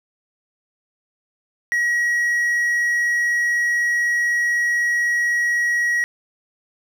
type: tone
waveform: triangle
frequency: 1908 Hz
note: A#6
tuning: 40 cents sharp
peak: -15 dBFS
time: 1.72-6.04 s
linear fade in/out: 0 ms
effects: none